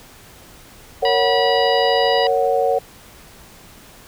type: chord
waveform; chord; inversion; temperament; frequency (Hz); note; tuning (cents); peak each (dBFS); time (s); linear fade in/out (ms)
sine; F# major; first; just; 462.5 / 555 / 740; A#4 / C#5 / F#5; -14 / +2 / 0; -19; 1.02-2.79; 10
type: harmonic tone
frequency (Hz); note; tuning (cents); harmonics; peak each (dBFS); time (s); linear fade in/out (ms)
970; B5; -31; 1 / 2 / 3 / 4 / 5; -26 / -25 / -24 / -29 / -27; 1.05-2.27; 2
effects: pink hiss -44 dBFS RMS until 4.07 s